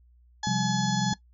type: harmonic tone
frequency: 850 Hz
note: G#5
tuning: 40 cents sharp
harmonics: 1 / 2 / 4 / 5 / 6 / 7 / 8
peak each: -31 / -34 / -37 / -38 / -39 / -39 / -40 dBFS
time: 0.43-1.14 s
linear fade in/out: 5 ms
type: chord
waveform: sine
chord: C suspended fourth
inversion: none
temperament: equal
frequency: 130.81 / 174.61 / 196 Hz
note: C3 / F3 / G3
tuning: 0 / 0 / 0 cents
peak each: -30 / -30 / -29 dBFS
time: 0.47-1.13 s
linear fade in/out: 2 ms
effects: noise-tail reverb RT60 0.1 s tail -18 dB re dry + added 60 Hz sine -55 dBFS peak until 1.33 s